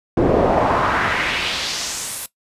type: noise with band-pass filter sweep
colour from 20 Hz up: brown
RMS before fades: -19 dBFS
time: 0.17-2.26 s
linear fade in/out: 2 ms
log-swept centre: 370 to 12000 Hz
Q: 1.8
effects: noise-tail reverb RT60 0.1 s tail -17 dB re dry + resampled to 32000 Hz